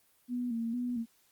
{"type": "tone with vibrato", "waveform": "sine", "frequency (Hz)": 237.5, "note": "A#3", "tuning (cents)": 33, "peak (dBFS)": -31, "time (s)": [0.28, 1.06], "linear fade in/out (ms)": 50, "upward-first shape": "square", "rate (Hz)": 2.2, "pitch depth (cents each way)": 57, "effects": ["white hiss -68 dBFS RMS until 1.31 s", "Opus 32 kbps"]}